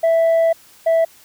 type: tone pair in turn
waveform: sine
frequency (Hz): 659.3 / 657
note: E5 / E5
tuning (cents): 0 / -6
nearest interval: unison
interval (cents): 6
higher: first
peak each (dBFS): -9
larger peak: neither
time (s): 0.03-0.53 / 0.86-1.05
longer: first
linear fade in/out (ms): 10
effects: tanh soft clip ceiling -11 dBFS + white hiss -48 dBFS RMS until 1.24 s